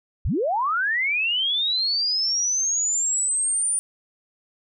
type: linear sweep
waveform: sine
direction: up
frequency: 33.21 to 9397 Hz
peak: -20 dBFS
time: 0.25-3.79 s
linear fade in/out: 0 ms
effects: none